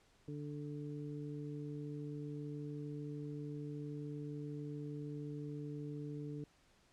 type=harmonic tone; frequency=146.83 Hz; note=D3; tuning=in tune; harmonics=1 / 2 / 3; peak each=-44 / -46 / -50 dBFS; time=0.28-6.44 s; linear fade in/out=2 ms; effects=pink hiss -70 dBFS RMS until 6.92 s + low-pass 8000 Hz 12 dB/octave